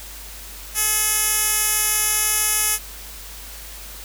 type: tone with band-pass filter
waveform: 10% pulse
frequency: 426.3 Hz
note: G#4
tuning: 45 cents sharp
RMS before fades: -20 dBFS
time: 0.74-2.79 s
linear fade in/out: 50 ms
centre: 11000 Hz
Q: 1.5
effects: added 50 Hz sine -39 dBFS peak until 4.04 s + white hiss -38 dBFS RMS until 4.04 s

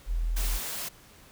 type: tone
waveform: sine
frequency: 41.2 Hz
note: E1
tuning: in tune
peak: -25 dBFS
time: 0.06-0.6 s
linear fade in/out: 50 ms
type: high-pass noise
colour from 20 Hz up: white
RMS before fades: -35 dBFS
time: 0.36-0.89 s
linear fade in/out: 10 ms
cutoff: 110 Hz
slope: 48 dB/octave
effects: pink hiss -54 dBFS RMS until 1.31 s

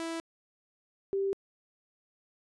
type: tone pair in turn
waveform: sawtooth / sine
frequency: 329.6 / 392 Hz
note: E4 / G4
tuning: 0 / 0 cents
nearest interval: minor third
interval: 300 cents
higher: second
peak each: -30 / -27 dBFS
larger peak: second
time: 0-0.2 / 1.13-1.33 s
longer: neither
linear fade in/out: 0 ms
effects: resampled to 24000 Hz

